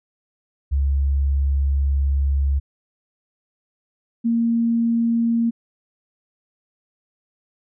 sine tone pair in turn, 69.3 / 231.7 Hz, C#2 / A#3, 0 / -10 cents, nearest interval octave + major sixth, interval 2090 cents, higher second, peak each -16 dBFS, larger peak neither, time 0.71-2.6 / 4.24-5.51 s, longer first, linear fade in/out 20 ms, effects none

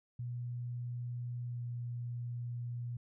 sine tone with pitch glide, 121.5 to 120.38 Hz, B2 to B2, -28 to -44 cents, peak -37 dBFS, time 0.19-2.97 s, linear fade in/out 5 ms, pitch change -16 cents, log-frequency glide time 1.46-1.63 s, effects none

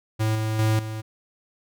square tone with level steps, 109.4 Hz, A2, 9 cents flat, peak -21 / -24 / -19 / -30 dBFS, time 0.19-1.02 s, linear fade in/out 20 ms, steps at 0.35 / 0.59 / 0.79 s, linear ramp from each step 2 ms, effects none

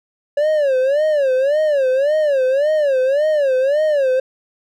triangle tone with vibrato, 565 Hz, C#5, 33 cents sharp, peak -11 dBFS, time 0.37-4.2 s, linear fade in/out 5 ms, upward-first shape sine, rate 1.8 Hz, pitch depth 170 cents each way, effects none

